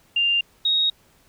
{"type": "tone pair in turn", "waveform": "sine", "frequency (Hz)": [2794, 3763], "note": ["F7", "A#7"], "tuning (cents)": [0, 16], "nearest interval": "perfect fourth", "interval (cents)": 516, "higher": "second", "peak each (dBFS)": -17, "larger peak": "neither", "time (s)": [[0.16, 0.41], [0.65, 0.9]], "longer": "neither", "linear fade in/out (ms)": 5, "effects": ["pink hiss -58 dBFS RMS until 1.28 s"]}